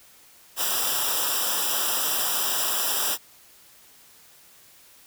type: noise with comb filter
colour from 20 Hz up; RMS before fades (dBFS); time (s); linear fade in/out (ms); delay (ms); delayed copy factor
white; -25; 0.56-3.18; 50; 0.46; -1
effects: white hiss -53 dBFS RMS until 5.06 s